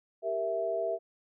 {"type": "chord", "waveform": "sine", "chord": "E diminished", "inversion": "first", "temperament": "equal", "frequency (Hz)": [392, 466.2, 659.3], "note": ["G4", "Bb4", "E5"], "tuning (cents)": [0, 0, 0], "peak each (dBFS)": [-36, -36, -30], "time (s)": [0.22, 0.99], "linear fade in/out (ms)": 50, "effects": []}